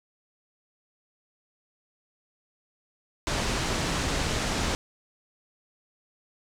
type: low-pass noise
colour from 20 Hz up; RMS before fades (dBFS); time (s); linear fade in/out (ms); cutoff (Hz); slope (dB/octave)
pink; -28; 3.27-4.75; 0; 7900; 24
effects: none